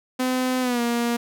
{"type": "tone with pitch glide", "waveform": "sawtooth", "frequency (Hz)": [255.3, 236.8], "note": ["C4", "A#3"], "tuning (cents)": [-42, 27], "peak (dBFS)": -17, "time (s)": [0.19, 1.17], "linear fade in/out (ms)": 10, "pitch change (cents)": -131, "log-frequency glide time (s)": [0.61, 0.81], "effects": []}